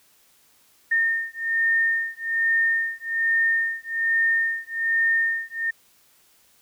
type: beating tone pair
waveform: sine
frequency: 1823 / 1824.2 Hz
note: A#6 / A#6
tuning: -39 / -38 cents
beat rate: 1.2 Hz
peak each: -23 dBFS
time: 0.91-5.71 s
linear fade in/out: 10 ms
effects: white hiss -59 dBFS RMS until 6.61 s